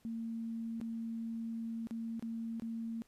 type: tone with dropouts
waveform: sine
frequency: 227.7 Hz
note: A#3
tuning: 40 cents flat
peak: -37 dBFS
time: 0.05-3.02 s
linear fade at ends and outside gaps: 0 ms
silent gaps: 0.801-0.813 / 1.871-1.909 / 2.195-2.225 / 2.598-2.621 s
effects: pink hiss -70 dBFS RMS until 3.07 s + resampled to 32000 Hz